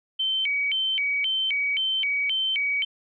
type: tone with vibrato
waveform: sine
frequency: 2647 Hz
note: E7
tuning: 7 cents sharp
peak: -22 dBFS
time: 0.19-2.85 s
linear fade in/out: 10 ms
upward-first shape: square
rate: 1.9 Hz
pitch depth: 270 cents each way
effects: none